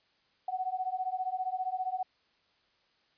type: beating tone pair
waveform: sine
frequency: 738 / 753 Hz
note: F#5 / F#5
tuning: -5 / +30 cents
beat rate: 15 Hz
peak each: -34 / -34 dBFS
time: 0.48-2.03 s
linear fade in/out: 5 ms
effects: white hiss -70 dBFS RMS until 3.17 s + resampled to 11025 Hz